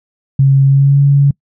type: tone with pitch glide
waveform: sine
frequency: 136.5 to 140.74 Hz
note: C#3 to C#3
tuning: -26 to +27 cents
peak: -5 dBFS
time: 0.39-1.31 s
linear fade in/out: 5 ms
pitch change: +53 cents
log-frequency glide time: 0.65-1 s
effects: noise-tail reverb RT60 0.1 s tail -25 dB re dry